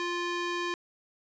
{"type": "tone with band-pass filter", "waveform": "square", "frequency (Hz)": 349.2, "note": "F4", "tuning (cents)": 0, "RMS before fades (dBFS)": -32, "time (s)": [0, 0.74], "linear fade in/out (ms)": 0, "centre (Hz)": 2100, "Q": 0.54, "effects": ["resampled to 16000 Hz"]}